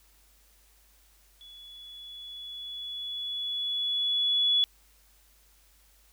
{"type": "tone with level ramp", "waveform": "sine", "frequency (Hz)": 3403, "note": "G#7", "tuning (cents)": 41, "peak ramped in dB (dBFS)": [-47, -20], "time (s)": [1.41, 4.64], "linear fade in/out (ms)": 0, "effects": ["added 50 Hz sine -62 dBFS peak until 6.12 s", "white hiss -63 dBFS RMS until 6.12 s"]}